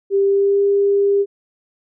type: tone with pitch glide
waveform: sine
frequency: 395.1 to 400.6 Hz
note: G4 to G4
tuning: +14 to +38 cents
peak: -12 dBFS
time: 0.1-1.26 s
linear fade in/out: 50 ms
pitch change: +24 cents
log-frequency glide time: 0.24-0.63 s
effects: none